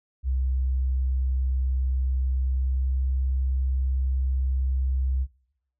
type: tone with pitch glide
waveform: sine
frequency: 64.8 to 65.4 Hz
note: C2 to C2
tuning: -16 to 0 cents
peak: -22 dBFS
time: 0.23-5.27 s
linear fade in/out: 50 ms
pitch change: +16 cents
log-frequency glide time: 2.4-3.04 s
effects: noise-tail reverb RT60 0.7 s tail -20 dB re dry